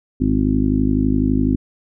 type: harmonic tone with a mistuned harmonic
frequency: 51.91 Hz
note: G#1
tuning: in tune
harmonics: 1 / 2 / 3 / 4 / 5 / 6 / 7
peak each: -22 / -23 / -26 / -23 / -17 / -25 / -29 dBFS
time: 0.2-1.56 s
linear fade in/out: 10 ms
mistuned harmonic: 7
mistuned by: -21 cents
effects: none